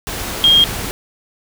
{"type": "tone in noise", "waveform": "sine", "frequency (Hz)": 3231, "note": "G#7", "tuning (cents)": -48, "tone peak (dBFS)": -7, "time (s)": [0.44, 0.64], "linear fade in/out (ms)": 0, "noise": "pink", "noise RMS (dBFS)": -24, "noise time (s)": [0.07, 0.91], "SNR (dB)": 14, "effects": []}